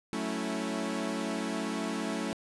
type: chord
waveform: sawtooth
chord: F# minor seventh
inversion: none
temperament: equal with one note detuned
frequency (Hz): 185 / 220 / 277.2 / 328.1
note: F#3 / A3 / C#4 / E4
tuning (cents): 0 / 0 / 0 / -8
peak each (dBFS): -35 / -31 / -33 / -34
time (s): 0.13-2.33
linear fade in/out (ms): 0
effects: resampled to 24000 Hz + 10-bit